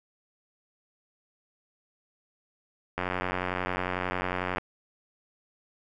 click train, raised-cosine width 0.5 ms, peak -14 dBFS, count 147, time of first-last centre 2.98-4.583 s, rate 91.1 Hz, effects none

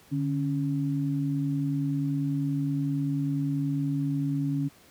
sine tone pair together, 146.84 / 277.2 Hz, D3 / C#4, 0 / 0 cents, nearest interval major seventh, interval 1100 cents, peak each -27 / -28 dBFS, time 0.11-4.69 s, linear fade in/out 20 ms, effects pink hiss -56 dBFS RMS until 4.9 s + high-pass 80 Hz 12 dB/octave

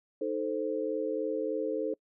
sine chord, A diminished, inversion second, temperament equal, 311.1 / 440 / 523.3 Hz, Eb4 / A4 / C5, 0 / 0 / 0 cents, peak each -35 / -32 / -34 dBFS, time 0.21-1.94 s, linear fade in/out 5 ms, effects noise-tail reverb RT60 0.1 s tail -26 dB re dry

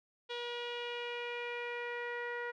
sawtooth tone with low-pass filter sweep, 479.9 Hz, B4, 50 cents flat, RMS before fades -40 dBFS, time 0.29-2.52 s, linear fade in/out 20 ms, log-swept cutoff 3400 to 1800 Hz, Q 3.7, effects none

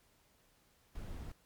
brown noise, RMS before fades -44 dBFS, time 0.95-1.32 s, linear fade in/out 5 ms, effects pink hiss -70 dBFS RMS until 1.45 s + MP3 96 kbps

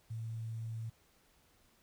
sine tone with quantisation, 112.9 Hz, A2, 45 cents sharp, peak -38 dBFS, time 0.1-0.9 s, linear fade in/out 10 ms, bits 11, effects pink hiss -69 dBFS RMS until 1.82 s

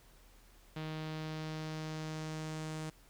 sawtooth tone with low-pass filter sweep, 156.5 Hz, D#3, 10 cents sharp, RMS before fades -41 dBFS, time 0.76-2.9 s, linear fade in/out 5 ms, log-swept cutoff 3700 to 8400 Hz, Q 1.5, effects added 40 Hz sine -60 dBFS peak until 3.09 s + pink hiss -64 dBFS RMS until 3.09 s

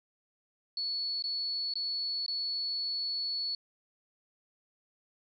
sine tone with dropouts, 4413 Hz, C#8, 9 cents flat, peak -31 dBFS, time 0.77-3.55 s, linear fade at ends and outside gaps 2 ms, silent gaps 1.224-1.239 / 1.738-1.755 / 2.263-2.28 s, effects none

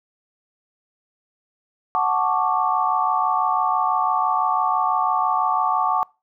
sine chord, D major seventh, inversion first, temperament equal, 740 / 880 / 1108.7 / 1174.7 Hz, F#5 / A5 / C#6 / D6, 0 / 0 / 0 / 0 cents, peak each -23 dBFS, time 1.95-6.03 s, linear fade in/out 0 ms, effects noise-tail reverb RT60 0.3 s tail -25 dB re dry

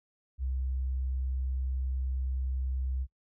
sine tone, 64.9 Hz, C2, 13 cents flat, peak -29 dBFS, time 0.38-3.07 s, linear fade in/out 50 ms, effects noise-tail reverb RT60 0.1 s tail -22 dB re dry

